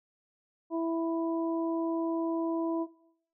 harmonic tone, 330 Hz, E4, 2 cents sharp, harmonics 1 / 2 / 3, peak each -29 / -35 / -39 dBFS, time 0.7-2.87 s, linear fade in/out 50 ms, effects noise-tail reverb RT60 0.7 s tail -20 dB re dry

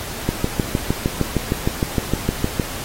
click train, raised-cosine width 3 ms, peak -4 dBFS, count 16, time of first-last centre 0.29-2.598 s, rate 6.5 Hz, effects pink hiss -30 dBFS RMS until 2.84 s + AAC 48 kbps

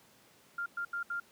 sine tone bursts at uneven times, 1396.9 Hz, F6, in tune, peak -33 dBFS, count 4, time 0.58-0.66 / 0.77-0.85 / 0.93-1.03 / 1.1-1.2 s, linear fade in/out 5 ms, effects pink hiss -62 dBFS RMS until 1.31 s + high-pass 150 Hz 12 dB/octave

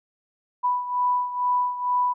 sine beating tone pair, 988 / 990.2 Hz, B5 / B5, 0 / +4 cents, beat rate 2.2 Hz, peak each -22 / -27 dBFS, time 0.63-2.14 s, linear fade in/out 20 ms, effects none

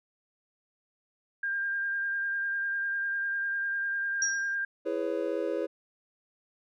sine tone with vibrato, 1600 Hz, G6, 35 cents sharp, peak -28 dBFS, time 1.43-4.65 s, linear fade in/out 5 ms, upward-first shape sine, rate 10 Hz, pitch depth 16 cents each way
sine tone with exponential decay, 5680 Hz, F8, 28 cents sharp, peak -23 dBFS, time 4.22-4.55 s, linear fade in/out 2 ms, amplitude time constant 70 ms
triangle chord, C# minor seventh, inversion first, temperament just, 332.6 / 415.8 / 498.9 / 554.4 Hz, E4 / G#4 / B4 / C#5, +16 / +2 / +17 / 0 cents, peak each -32 dBFS, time 4.85-5.67 s, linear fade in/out 20 ms
effects none

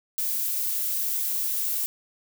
violet noise, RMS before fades -27 dBFS, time 0.18-1.86 s, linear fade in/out 0 ms, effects none

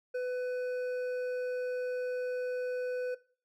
sine tone with hard clipping, 500 Hz, B4, 21 cents sharp, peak -33 dBFS, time 0.14-3.15 s, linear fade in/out 10 ms, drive 7 dB, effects noise-tail reverb RT60 0.4 s tail -19 dB re dry

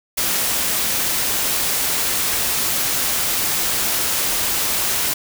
white noise, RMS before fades -20 dBFS, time 0.17-5.14 s, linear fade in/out 10 ms, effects none

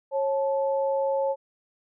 sine tone pair together, 546 / 871 Hz, C#5 / A5, -26 / -18 cents, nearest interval minor sixth, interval 808 cents, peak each -23 / -30 dBFS, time 0.11-1.36 s, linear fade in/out 50 ms, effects none

